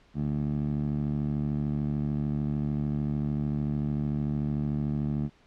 15% pulse tone with band-pass filter, 73.42 Hz, D2, in tune, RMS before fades -29 dBFS, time 0.14-5.3 s, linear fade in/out 50 ms, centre 180 Hz, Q 1.7, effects pink hiss -61 dBFS RMS until 5.46 s + low-pass 4000 Hz 12 dB/octave

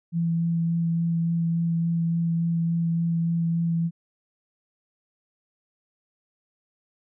sine tone with vibrato, 167.3 Hz, E3, 26 cents sharp, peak -21 dBFS, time 0.12-3.91 s, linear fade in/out 50 ms, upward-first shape sine, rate 3.5 Hz, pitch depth 10 cents each way, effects none

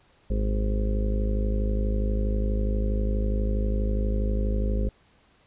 harmonic tone, 52.3 Hz, G#1, 13 cents sharp, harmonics 1 / 2 / 4 / 5 / 6 / 7 / 8 / 9 / 10, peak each -23 / -33 / -32 / -41 / -43 / -41 / -37 / -46 / -37 dBFS, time 0.3-4.89 s, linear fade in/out 5 ms, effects pink hiss -61 dBFS RMS until 5.46 s + resampled to 8000 Hz

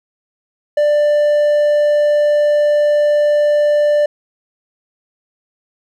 triangle tone, 591 Hz, D5, 11 cents sharp, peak -8 dBFS, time 0.77-4.06 s, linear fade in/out 5 ms, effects none

